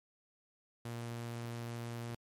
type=tone; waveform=sawtooth; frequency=117.8 Hz; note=A#2; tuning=19 cents sharp; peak=-36 dBFS; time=0.85-2.15 s; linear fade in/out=5 ms; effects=MP3 64 kbps